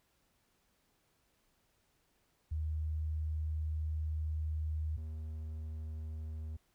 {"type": "tone pair in turn", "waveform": ["sine", "triangle"], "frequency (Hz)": [77.78, 78.23], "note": ["D#2", "D#2"], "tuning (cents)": [0, 10], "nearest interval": "unison", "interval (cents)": 10, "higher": "second", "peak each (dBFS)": [-33, -37], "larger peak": "first", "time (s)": [[2.51, 4.97], [4.97, 6.57]], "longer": "first", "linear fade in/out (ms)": 10, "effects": ["pink hiss -75 dBFS RMS until 6.74 s"]}